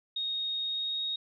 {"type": "tone with pitch glide", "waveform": "sine", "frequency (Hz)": [3729, 3751], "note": ["A#7", "A#7"], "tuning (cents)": [0, 10], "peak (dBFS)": -30, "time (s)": [0.16, 1.16], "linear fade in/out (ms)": 5, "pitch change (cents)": 10, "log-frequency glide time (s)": [0.64, 1.04], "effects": []}